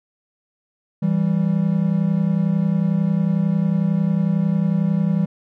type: tone pair together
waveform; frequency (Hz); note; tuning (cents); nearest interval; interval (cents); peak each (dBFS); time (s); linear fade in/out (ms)
triangle; 164.2 / 195.27; E3 / G3; -6 / -6; minor third; 300; -17; 1.02-5.26; 10
effects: none